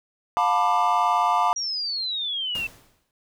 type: chord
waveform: triangle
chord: B half-diminished seventh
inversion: second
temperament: just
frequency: 711.2 / 889 / 987.8 / 1185.3 Hz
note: F5 / A5 / B5 / D6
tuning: +31 / +18 / 0 / +16 cents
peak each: -22 dBFS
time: 0.37-1.53 s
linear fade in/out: 0 ms
type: exponential sweep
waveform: sine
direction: down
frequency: 5760 to 2637 Hz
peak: -25 dBFS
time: 1.56-2.67 s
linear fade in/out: 5 ms
type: noise with exponential decay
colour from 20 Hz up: pink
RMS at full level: -36 dBFS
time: 2.55-3.11 s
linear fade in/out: 1 ms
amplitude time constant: 120 ms
effects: none